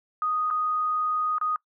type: tone with dropouts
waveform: sine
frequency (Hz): 1243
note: D#6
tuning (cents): -2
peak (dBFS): -23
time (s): 0.22-1.56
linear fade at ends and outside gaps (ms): 1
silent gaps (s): 0.503-0.509 / 1.383-1.413
effects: noise-tail reverb RT60 0.1 s tail -23 dB re dry